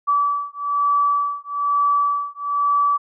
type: beating tone pair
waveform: sine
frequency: 1151 / 1152.1 Hz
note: D6 / D6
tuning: -35 / -34 cents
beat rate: 1.1 Hz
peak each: -20 dBFS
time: 0.07-2.98 s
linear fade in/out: 20 ms
effects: none